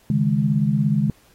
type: chord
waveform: sine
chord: C# suspended second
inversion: none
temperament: equal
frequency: 138.59 / 155.56 / 207.7 Hz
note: C#3 / D#3 / G#3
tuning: 0 / 0 / 0 cents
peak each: -21 / -21 / -20 dBFS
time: 0.1-1.1 s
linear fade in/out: 2 ms
effects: pink hiss -56 dBFS RMS until 1.34 s + AAC 48 kbps